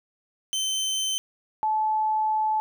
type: tone pair in turn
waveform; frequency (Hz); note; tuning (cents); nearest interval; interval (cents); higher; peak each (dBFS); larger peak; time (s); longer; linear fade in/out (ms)
25% pulse / sine; 3085 / 865.7; G7 / A5; -28 / -28; octave + minor seventh; 2200; first; -21; neither; 0.53-1.18 / 1.63-2.6; second; 0
effects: none